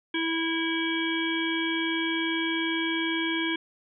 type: harmonic tone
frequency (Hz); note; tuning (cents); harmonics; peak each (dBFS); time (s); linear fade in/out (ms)
327.5; E4; -11; 1 / 3 / 5 / 7 / 9 / 10; -28 / -37 / -33 / -32 / -40 / -33; 0.14-3.56; 5
effects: none